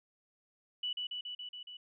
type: tone with echo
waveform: sine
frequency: 2960 Hz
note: F#7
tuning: in tune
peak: -33 dBFS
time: 0.83-0.93 s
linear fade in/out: 5 ms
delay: 140 ms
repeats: 6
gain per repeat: -2 dB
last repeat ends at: 1.77 s
effects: none